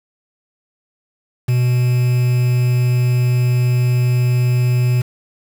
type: tone with quantisation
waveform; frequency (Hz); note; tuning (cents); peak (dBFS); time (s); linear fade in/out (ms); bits
triangle; 123.7; B2; +3; -10; 1.48-5.02; 10; 5
effects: none